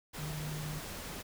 sine tone in noise, 152.3 Hz, D#3, 37 cents flat, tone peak -38 dBFS, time 0.18-0.8 s, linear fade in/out 20 ms, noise pink, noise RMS -43 dBFS, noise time 0.13-1.23 s, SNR +2 dB, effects none

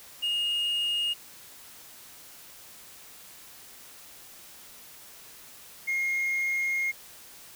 sine tone pair in turn, 2851 / 2141 Hz, F7 / C7, +35 / +39 cents, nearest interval perfect fourth, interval 496 cents, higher first, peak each -23 dBFS, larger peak neither, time 0.22-1.14 / 5.87-6.92 s, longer second, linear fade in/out 20 ms, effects tanh soft clip ceiling -24 dBFS + white hiss -49 dBFS RMS until 7.55 s

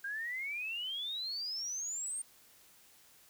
sine exponential sweep, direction up, 1584 to 8870 Hz, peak -36 dBFS, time 0.04-2.22 s, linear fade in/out 5 ms, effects white hiss -62 dBFS RMS until 3.29 s

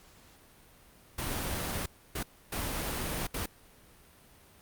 pink noise bursts at uneven times, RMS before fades -34 dBFS, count 4, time 1.18-1.86 / 2.15-2.23 / 2.52-3.27 / 3.34-3.46 s, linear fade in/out 5 ms, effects pink hiss -58 dBFS RMS until 4.61 s + Opus 48 kbps

